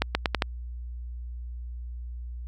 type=accelerating click train; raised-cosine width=0.3 ms; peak=-6 dBFS; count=5; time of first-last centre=0.02-0.422 s; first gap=130 ms; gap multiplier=0.83; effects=added 60 Hz sine -34 dBFS peak until 2.47 s